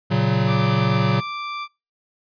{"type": "chord", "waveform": "square", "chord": "F# major", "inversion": "first", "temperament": "equal", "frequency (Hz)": [116.54, 138.59, 185], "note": ["A#2", "C#3", "F#3"], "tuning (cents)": [0, 0, 0], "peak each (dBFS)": -22, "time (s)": [0.1, 1.21], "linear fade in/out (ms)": 20}
{"type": "tone", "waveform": "sawtooth", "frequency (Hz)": 1174.7, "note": "D6", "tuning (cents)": 0, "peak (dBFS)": -23, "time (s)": [0.46, 1.68], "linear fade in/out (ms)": 50}
{"effects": ["noise-tail reverb RT60 0.3 s tail -26 dB re dry", "resampled to 11025 Hz"]}